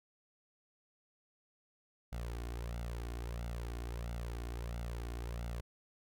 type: tone with flanger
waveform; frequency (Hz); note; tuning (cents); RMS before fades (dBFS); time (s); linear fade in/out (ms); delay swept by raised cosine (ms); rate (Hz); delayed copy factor
sawtooth; 58.5; A#1; +7; -41; 2.12-5.61; 10; 1.4 to 2.8; 1.5; +0.65
effects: none